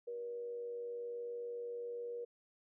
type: tone with frequency modulation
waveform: sine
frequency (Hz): 477.1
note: A#4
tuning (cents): +40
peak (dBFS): -40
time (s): 0.07-2.25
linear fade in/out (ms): 10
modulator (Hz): 101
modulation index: 0.26
effects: none